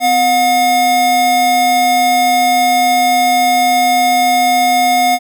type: tone pair together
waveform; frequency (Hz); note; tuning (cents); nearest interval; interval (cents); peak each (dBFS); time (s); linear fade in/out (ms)
square; 254.3 / 719.3; C4 / F#5; -49 / -49; octave + tritone; 1800; -22 / -10; 0-5.19; 50
effects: none